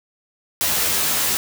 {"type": "noise with comb filter", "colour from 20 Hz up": "white", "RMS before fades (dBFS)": -20, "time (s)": [0.61, 1.37], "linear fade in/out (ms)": 0, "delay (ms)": 13, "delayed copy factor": 0.9, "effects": []}